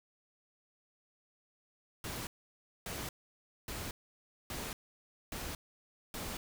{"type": "noise bursts", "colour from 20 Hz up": "pink", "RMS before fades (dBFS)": -41, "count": 6, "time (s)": [2.04, 6.37], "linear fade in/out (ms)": 2, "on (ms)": 230, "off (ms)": 590, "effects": []}